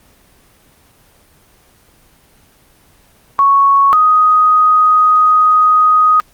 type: tone pair in turn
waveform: sine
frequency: 1108.7 / 1249.2 Hz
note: C#6 / D#6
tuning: 0 / +7 cents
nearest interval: major second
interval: 207 cents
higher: second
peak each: -6 dBFS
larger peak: neither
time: 3.39-3.93 / 3.93-6.2 s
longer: second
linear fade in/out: 0 ms
effects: pink hiss -49 dBFS RMS until 6.33 s + Opus 24 kbps